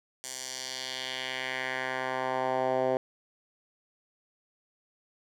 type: tone with band-pass filter sweep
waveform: 10% pulse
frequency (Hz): 129.8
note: C3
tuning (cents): -13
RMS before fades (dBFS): -32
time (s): 0.24-2.97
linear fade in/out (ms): 0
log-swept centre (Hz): 7500 to 550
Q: 1.7
effects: none